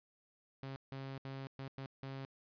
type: tone bursts at uneven times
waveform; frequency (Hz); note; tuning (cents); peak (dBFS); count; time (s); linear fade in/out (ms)
sawtooth; 135; C#3; -45; -39; 6; 0.63-0.76 / 0.92-1.18 / 1.25-1.47 / 1.59-1.68 / 1.78-1.86 / 2.03-2.25; 0
effects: resampled to 11025 Hz